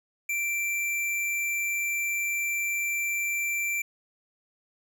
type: tone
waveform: square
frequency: 2349 Hz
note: D7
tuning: in tune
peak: -27 dBFS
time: 0.29-3.82 s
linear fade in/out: 5 ms
effects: none